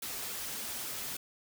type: noise with flanger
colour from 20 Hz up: white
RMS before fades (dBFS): -39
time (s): 0.02-1.17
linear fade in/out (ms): 5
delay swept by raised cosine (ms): 1 to 6.6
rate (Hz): 3.5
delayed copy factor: -0.55
effects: none